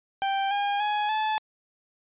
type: tone with pitch steps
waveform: 40% pulse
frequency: 784 / 810.2 / 837.4 / 865.4 Hz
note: G5 / G#5 / G#5 / A5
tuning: 0 / -43 / +14 / -29 cents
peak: -23 dBFS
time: 0.22-1.38 s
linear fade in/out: 0 ms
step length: 290 ms
effects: resampled to 8000 Hz